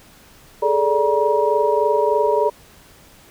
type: tone cluster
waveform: sine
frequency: 415.7 / 439 / 584 / 953 Hz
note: G#4 / A4 / D5 / A#5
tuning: +2 / -4 / -10 / +38 cents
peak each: -20 dBFS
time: 0.62-2.5 s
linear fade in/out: 10 ms
effects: pink hiss -48 dBFS RMS until 3.3 s